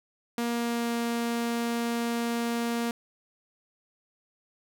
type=tone with pitch glide; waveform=sawtooth; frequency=236 to 234.5 Hz; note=A#3 to A#3; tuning=+22 to +11 cents; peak=-23 dBFS; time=0.38-2.91 s; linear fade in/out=2 ms; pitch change=-11 cents; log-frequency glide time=0.52-0.95 s; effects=none